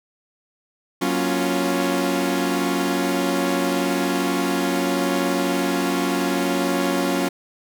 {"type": "chord", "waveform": "sawtooth", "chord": "Gb major seventh", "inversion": "none", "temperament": "equal with one note detuned", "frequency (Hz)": [185, 235.5, 277.2, 349.2], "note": ["Gb3", "Bb3", "Db4", "F4"], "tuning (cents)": [0, 18, 0, 0], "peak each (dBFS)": [-22, -25, -19, -21], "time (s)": [1.01, 7.29], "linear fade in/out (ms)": 10, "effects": []}